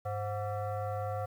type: tone with frequency modulation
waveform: sine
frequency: 100.8 Hz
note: G2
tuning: 49 cents sharp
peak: -32 dBFS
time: 0.05-1.26 s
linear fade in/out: 10 ms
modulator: 626 Hz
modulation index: 1.3
effects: 10-bit